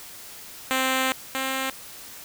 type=tone pair in turn; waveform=5% pulse; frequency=261.6 / 265.1 Hz; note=C4 / C4; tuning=0 / +23 cents; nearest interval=unison; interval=23 cents; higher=second; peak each=-10 / -14 dBFS; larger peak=first; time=0.71-1.12 / 1.35-1.7 s; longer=first; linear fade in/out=0 ms; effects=white hiss -42 dBFS RMS until 2.24 s